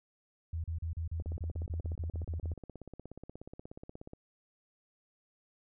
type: tone bursts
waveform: sine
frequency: 82.1 Hz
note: E2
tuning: 6 cents flat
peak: -33 dBFS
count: 14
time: 0.53-2.538 s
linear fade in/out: 5 ms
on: 110 ms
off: 36 ms
type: click train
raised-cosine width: 2 ms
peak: -32 dBFS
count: 50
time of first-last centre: 1.2-4.134 s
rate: 16.7 Hz
effects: none